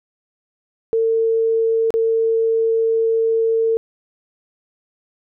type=tone with dropouts; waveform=sine; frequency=451.4 Hz; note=A4; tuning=44 cents sharp; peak=-14 dBFS; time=0.93-3.77 s; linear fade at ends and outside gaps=0 ms; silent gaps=1.905-1.94 s; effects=none